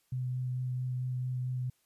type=tone with vibrato; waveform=sine; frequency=126.7 Hz; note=B2; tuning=45 cents sharp; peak=-31 dBFS; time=0.12-1.7 s; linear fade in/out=5 ms; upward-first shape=sine; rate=4.5 Hz; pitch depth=11 cents each way; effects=white hiss -73 dBFS RMS until 1.85 s + resampled to 32000 Hz